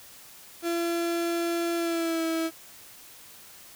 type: tone with pitch glide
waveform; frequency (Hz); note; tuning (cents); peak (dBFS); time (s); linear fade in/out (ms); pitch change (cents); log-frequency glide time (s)
35% pulse; 339.4 to 326; F4 to E4; -49 to -19; -24; 0.62-2.51; 50; -70; 1.76-2.24
effects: white hiss -49 dBFS RMS until 3.75 s